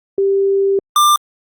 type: tone pair in turn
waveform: sine / square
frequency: 392.9 / 1189.7 Hz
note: G4 / D6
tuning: +4 / +22 cents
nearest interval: octave + perfect fifth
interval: 1918 cents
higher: second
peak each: -11 / -9 dBFS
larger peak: second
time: 0.18-0.79 / 0.96-1.16 s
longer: first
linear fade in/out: 2 ms
effects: Opus 32 kbps